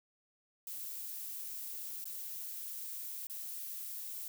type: noise with dropouts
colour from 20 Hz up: violet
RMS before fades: -43 dBFS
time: 0.67-4.28 s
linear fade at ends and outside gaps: 2 ms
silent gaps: 2.043-2.054 / 3.27-3.298 s
effects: none